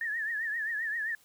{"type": "tone with vibrato", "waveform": "sine", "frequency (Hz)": 1780, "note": "A6", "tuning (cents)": 20, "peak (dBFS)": -30, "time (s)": [0.01, 1.15], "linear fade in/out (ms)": 2, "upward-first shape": "triangle", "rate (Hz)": 7.6, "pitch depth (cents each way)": 120, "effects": ["white hiss -63 dBFS RMS until 1.24 s"]}